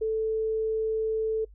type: tone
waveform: sine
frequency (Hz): 440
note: A4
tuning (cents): 0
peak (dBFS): -24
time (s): 0.01-1.45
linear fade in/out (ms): 10
effects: noise-tail reverb RT60 0.1 s tail -24 dB re dry + added 50 Hz sine -48 dBFS peak until 1.54 s